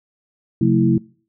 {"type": "tone cluster", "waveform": "sine", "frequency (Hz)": [133, 178.7, 222.6, 328.6], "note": ["C3", "F3", "A3", "E4"], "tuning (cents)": [29, 40, 20, -5], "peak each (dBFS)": -18, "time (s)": [0.61, 0.98], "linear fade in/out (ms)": 5, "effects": ["noise-tail reverb RT60 0.5 s tail -26 dB re dry"]}